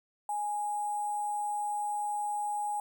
sine tone with sample-and-hold, 830.6 Hz, G#5, in tune, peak -30 dBFS, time 0.29-2.8 s, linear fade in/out 2 ms, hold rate 8820 Hz, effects none

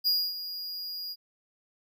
square tone with ADSR envelope, 4862 Hz, D#8, 41 cents flat, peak -22 dBFS, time 0.04-1.16 s, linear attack 32 ms, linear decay 260 ms, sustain -13 dB, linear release 44 ms, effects none

